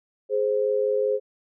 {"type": "tone pair together", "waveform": "sine", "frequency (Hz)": [418.2, 523.3], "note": ["G#4", "C5"], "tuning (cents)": [12, 0], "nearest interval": "major third", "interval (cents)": 388, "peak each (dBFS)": -23, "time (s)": [0.29, 1.2], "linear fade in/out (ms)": 50, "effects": []}